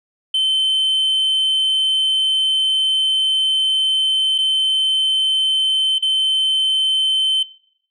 sine tone with dropouts, 3079 Hz, G7, 32 cents flat, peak -12 dBFS, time 0.34-7.43 s, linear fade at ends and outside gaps 5 ms, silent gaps 4.381-4.385 / 5.984-6.024 s, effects noise-tail reverb RT60 0.7 s tail -21 dB re dry + tanh soft clip ceiling -13 dBFS

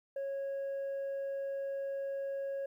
sine tone, 550 Hz, C#5, 14 cents flat, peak -32 dBFS, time 0.16-2.66 s, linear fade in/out 5 ms, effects tanh soft clip ceiling -34 dBFS + 12-bit

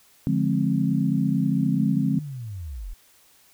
sine chord, D half-diminished seventh, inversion none, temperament just, 146.83 / 176.2 / 211.4 / 264.3 Hz, D3 / F3 / Ab3 / C4, 0 / +16 / +31 / +18 cents, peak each -25 dBFS, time 0.27-2.19 s, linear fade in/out 0 ms
sine linear sweep, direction down, 250 to 33.38 Hz, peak -31 dBFS, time 1.62-2.94 s, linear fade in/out 10 ms
effects white hiss -57 dBFS RMS until 3.53 s

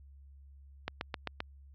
click train, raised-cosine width 0.3 ms, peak -18 dBFS, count 5, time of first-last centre 0.88-1.404 s, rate 7.63 Hz, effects added 69 Hz sine -52 dBFS peak until 1.74 s + low-pass 5000 Hz 12 dB/octave

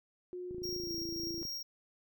sine tone with pitch glide, 360.4 to 336.3 Hz, F#4 to E4, -45 to +35 cents, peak -39 dBFS, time 0.33-1.43 s, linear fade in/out 0 ms, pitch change -120 cents, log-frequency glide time 0.76-0.96 s
click train, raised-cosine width 3 ms, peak -35 dBFS, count 27, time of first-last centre 0.51-1.452 s, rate 27.6 Hz
square tone with tremolo, 5588 Hz, F8, in tune, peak -38 dBFS, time 0.63-1.63 s, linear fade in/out 10 ms, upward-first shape square, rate 3.7 Hz, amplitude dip 25%
effects none

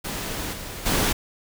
pink noise with level steps, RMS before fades -30 / -35 / -22 dBFS, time 0.04-1.13 s, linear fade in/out 10 ms, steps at 0.52 / 0.85 s, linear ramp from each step 20 ms, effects none

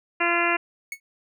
harmonic tone, 343.5 Hz, F4, 29 cents flat, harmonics 1 / 2 / 3 / 4 / 5 / 6 / 7 / 8, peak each -28 / -28 / -28 / -28 / -28 / -28 / -28 / -28 dBFS, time 0.2-0.57 s, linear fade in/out 10 ms
45% pulse tone with exponential decay, 2208 Hz, C#7, 7 cents flat, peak -26 dBFS, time 0.92-1 s, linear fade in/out 2 ms, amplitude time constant 16 ms
effects none

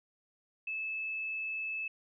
sine tone, 2612 Hz, E7, 17 cents flat, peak -34 dBFS, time 0.67-1.88 s, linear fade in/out 5 ms, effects none

